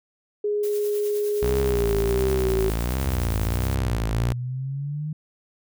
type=tone with pitch glide; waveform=sine; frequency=415.4 to 383.1 Hz; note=G#4 to G4; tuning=0 to -40 cents; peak=-21 dBFS; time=0.44-2.7 s; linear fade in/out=5 ms; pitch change=-140 cents; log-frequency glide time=1.54-2.45 s
type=noise with tremolo; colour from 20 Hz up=blue; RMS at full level=-37 dBFS; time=0.63-3.75 s; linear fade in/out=5 ms; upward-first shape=triangle; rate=9.7 Hz; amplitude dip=55%
type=tone with vibrato; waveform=sawtooth; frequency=60 Hz; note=B1; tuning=49 cents flat; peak=-19 dBFS; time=1.42-4.33 s; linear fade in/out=10 ms; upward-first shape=triangle; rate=1.4 Hz; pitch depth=220 cents each way
type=exponential sweep; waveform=sine; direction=up; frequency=79.9 to 155.56 Hz; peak=-26 dBFS; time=3.02-5.13 s; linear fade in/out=5 ms
effects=none